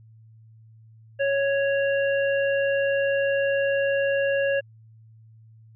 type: harmonic tone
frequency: 554.4 Hz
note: C#5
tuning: in tune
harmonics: 1 / 3 / 5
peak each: -21 / -28 / -33 dBFS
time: 1.19-4.61 s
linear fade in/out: 20 ms
effects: added 111 Hz sine -48 dBFS peak until 5.75 s